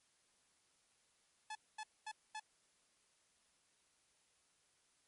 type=tone bursts; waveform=sawtooth; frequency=862 Hz; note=A5; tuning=36 cents flat; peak=-40 dBFS; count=4; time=1.5-2.398 s; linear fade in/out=5 ms; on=52 ms; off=230 ms; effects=white hiss -75 dBFS RMS until 5.07 s + MP3 48 kbps